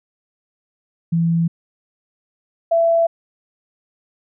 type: tone pair in turn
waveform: sine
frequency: 167 / 668 Hz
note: E3 / E5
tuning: +23 / +23 cents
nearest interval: 2 octaves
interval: 2400 cents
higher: second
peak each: -14 / -12 dBFS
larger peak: second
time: 1.12-1.48 / 2.71-3.07 s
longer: neither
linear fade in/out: 10 ms
effects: none